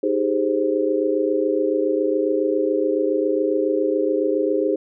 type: chord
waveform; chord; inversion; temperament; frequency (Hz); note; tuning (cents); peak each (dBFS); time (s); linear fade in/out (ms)
sine; Ab major seventh; second; equal with one note detuned; 311.1 / 392 / 419.2 / 523.3; Eb4 / G4 / Ab4 / C5; 0 / 0 / +16 / 0; -23; 0.03-4.76; 5
effects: none